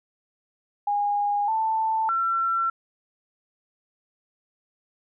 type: tone with pitch steps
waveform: sine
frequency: 819 / 885 / 1352 Hz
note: G#5 / A5 / E6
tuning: -24 / +10 / +43 cents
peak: -21 dBFS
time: 0.87-2.7 s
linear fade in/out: 5 ms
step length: 610 ms
effects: none